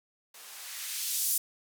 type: noise with band-pass filter sweep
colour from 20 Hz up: violet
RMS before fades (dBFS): -34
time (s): 0.34-1.38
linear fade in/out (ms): 5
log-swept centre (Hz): 400 to 8900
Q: 0.71
effects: none